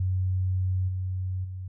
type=tone with level steps; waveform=sine; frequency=92.9 Hz; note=F#2; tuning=7 cents sharp; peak=-23 / -27 / -33 dBFS; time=0-1.68 s; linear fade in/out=5 ms; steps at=0.88 / 1.44 s; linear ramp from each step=10 ms; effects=none